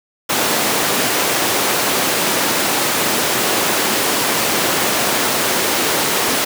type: high-pass noise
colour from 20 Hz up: pink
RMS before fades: -17 dBFS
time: 0.29-6.45 s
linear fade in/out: 10 ms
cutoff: 270 Hz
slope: 12 dB/octave
effects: none